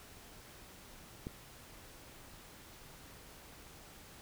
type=click; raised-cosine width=3 ms; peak=-27 dBFS; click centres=1.269 s; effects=pink hiss -55 dBFS RMS until 4.21 s